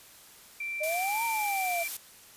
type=tone; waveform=sine; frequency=2349 Hz; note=D7; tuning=in tune; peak=-32 dBFS; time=0.6-1.88 s; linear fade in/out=5 ms
type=exponential two-way sweep; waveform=sine; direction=up then down; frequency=598 to 932.3 to 667 Hz; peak=-29 dBFS; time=0.8-1.84 s; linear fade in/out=20 ms; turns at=1.24 s
type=noise; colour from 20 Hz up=blue; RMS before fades=-35 dBFS; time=0.83-1.97 s; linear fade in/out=5 ms
effects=white hiss -53 dBFS RMS until 2.36 s + resampled to 32000 Hz